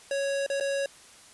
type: tone with dropouts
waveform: square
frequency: 554.4 Hz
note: C#5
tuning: in tune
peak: -27 dBFS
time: 0.11-0.86 s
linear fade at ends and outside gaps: 2 ms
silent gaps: 0.464-0.5 / 0.6-0.608 s
effects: white hiss -52 dBFS RMS until 1.33 s + resampled to 24000 Hz